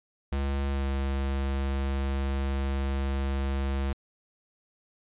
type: tone with pitch glide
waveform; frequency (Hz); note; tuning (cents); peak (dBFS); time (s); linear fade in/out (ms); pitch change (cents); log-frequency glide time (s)
square; 69.3 to 68.19; C#2 to C#2; 0 to -28; -27; 0.32-3.93; 5; -28; 0.69-0.85
effects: resampled to 8000 Hz